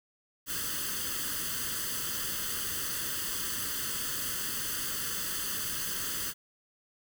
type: noise with comb filter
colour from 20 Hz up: white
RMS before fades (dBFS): -34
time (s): 0.46-6.34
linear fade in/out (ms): 50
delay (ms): 0.64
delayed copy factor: +0.85
effects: none

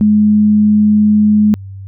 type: tone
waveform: sine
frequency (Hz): 210.7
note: G#3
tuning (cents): +25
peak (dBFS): -6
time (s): 0.01-1.54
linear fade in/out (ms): 0
effects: added 97 Hz sine -26 dBFS peak until 1.87 s

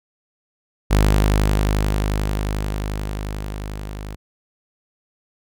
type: tone with level ramp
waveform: sawtooth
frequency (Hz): 51.3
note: G#1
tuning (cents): -21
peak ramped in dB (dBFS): -8 to -26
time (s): 0.9-4.16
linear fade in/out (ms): 20
effects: none

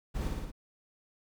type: noise with echo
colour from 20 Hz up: brown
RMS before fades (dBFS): -33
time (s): 0.14-0.29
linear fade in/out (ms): 20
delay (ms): 57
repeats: 4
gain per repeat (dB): -2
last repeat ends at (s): 0.518
effects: none

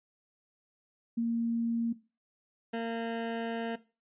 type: tone pair in turn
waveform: sine / 20% pulse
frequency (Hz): 231.8 / 229.5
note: A#3 / A#3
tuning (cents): -10 / -27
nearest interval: unison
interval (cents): 17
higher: first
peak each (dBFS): -27 / -27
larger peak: neither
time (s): 1.17-1.93 / 2.73-3.76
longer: second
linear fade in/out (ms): 10
effects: noise-tail reverb RT60 0.3 s tail -17 dB re dry + resampled to 8000 Hz

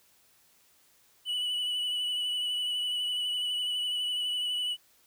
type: tone with vibrato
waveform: triangle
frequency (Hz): 2960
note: F#7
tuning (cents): 0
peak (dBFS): -27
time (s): 1.25-4.77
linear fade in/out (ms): 50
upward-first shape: triangle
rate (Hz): 12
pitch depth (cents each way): 29
effects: white hiss -64 dBFS RMS until 5.06 s

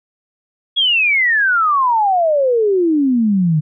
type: exponential sweep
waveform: sine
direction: down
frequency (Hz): 3377 to 147.8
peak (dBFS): -11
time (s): 0.76-3.61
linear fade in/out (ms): 20
effects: none

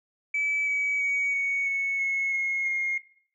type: tone with pitch steps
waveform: sine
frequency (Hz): 2300 / 2276 / 2253 / 2229 / 2206 / 2183 / 2161 / 2139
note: D7 / C#7 / C#7 / C#7 / C#7 / C#7 / C#7 / C7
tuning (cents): -37 / +45 / +28 / +9 / -9 / -27 / -45 / +38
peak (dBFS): -23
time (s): 0.34-2.98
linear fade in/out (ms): 5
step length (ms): 330
effects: noise-tail reverb RT60 0.6 s tail -17 dB re dry + tanh soft clip ceiling -20 dBFS

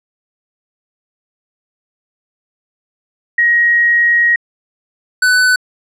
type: tone pair in turn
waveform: sine / square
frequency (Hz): 1889 / 1499.3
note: A#6 / F#6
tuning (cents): +22 / +22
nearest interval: major third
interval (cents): 400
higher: first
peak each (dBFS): -8 / -9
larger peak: first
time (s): 3.38-4.36 / 5.22-5.56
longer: first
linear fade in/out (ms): 5
effects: low-pass 10000 Hz 12 dB/octave

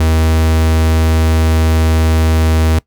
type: tone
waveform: 45% pulse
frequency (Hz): 79.9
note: D#2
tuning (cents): +47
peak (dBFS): -9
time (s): 0-2.79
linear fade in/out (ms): 5
effects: noise-tail reverb RT60 0.1 s tail -21 dB re dry

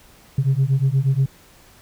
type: beating tone pair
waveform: sine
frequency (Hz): 130.81 / 139.21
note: C3 / C#3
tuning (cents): 0 / +8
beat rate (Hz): 8.4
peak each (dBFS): -17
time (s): 0.38-1.26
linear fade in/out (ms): 5
effects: tanh soft clip ceiling -11 dBFS + pink hiss -50 dBFS RMS until 1.81 s

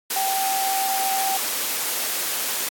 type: tone in noise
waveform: sine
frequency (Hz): 774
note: G5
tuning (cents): -22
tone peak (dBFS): -22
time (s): 0.16-1.37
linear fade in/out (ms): 5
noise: white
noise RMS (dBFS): -25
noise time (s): 0.1-2.69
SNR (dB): 0
effects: high-pass 300 Hz 12 dB/octave + AAC 64 kbps

